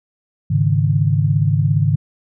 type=chord; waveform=sine; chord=Ab suspended fourth; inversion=none; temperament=just; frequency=103.83 / 138.43 / 155.74 Hz; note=Ab2 / Db3 / Eb3; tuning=0 / -2 / +2 cents; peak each=-17 dBFS; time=0.5-1.96 s; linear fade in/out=10 ms; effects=none